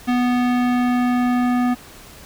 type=tone with low-pass filter sweep; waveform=square; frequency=246.5 Hz; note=B3; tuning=3 cents flat; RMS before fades=-18 dBFS; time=0.07-1.75 s; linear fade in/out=20 ms; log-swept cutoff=3000 to 1600 Hz; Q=0.9; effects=pink hiss -42 dBFS RMS until 2.25 s